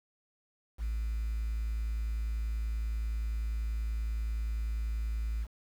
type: tone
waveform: triangle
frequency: 55.2 Hz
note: A1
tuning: 6 cents sharp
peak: -27 dBFS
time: 0.78-5.47 s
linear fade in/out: 50 ms
effects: tanh soft clip ceiling -27 dBFS + 9-bit